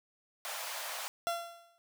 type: high-pass noise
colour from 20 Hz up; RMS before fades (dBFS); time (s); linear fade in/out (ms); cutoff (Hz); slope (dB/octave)
pink; -40; 0.45-1.08; 0; 580; 48
type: tone with exponential decay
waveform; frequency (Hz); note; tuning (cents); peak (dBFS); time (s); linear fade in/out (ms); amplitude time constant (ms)
30% pulse; 683; F5; -39; -26; 1.27-1.78; 0; 110
effects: none